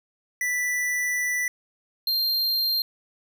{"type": "tone pair in turn", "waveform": "square", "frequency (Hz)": [1975.5, 4186], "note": ["B6", "C8"], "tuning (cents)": [0, 0], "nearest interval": "octave + minor second", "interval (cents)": 1300, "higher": "second", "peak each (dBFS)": [-24, -22], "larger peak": "second", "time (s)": [[0.41, 1.48], [2.07, 2.82]], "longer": "first", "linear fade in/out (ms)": 2, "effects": []}